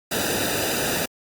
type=noise with comb filter; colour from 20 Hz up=pink; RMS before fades=-24 dBFS; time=0.11-1.06 s; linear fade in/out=10 ms; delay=0.92 ms; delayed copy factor=-0.75; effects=high-pass 80 Hz 12 dB/octave + Opus 48 kbps